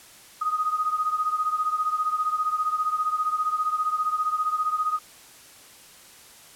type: beating tone pair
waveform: sine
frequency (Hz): 1244.5 / 1259.5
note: D#6 / D#6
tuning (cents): 0 / +21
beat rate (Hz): 15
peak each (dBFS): -24 / -28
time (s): 0.41-4.99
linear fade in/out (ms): 10
effects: white hiss -49 dBFS RMS until 6.55 s + low-pass 12000 Hz 12 dB/octave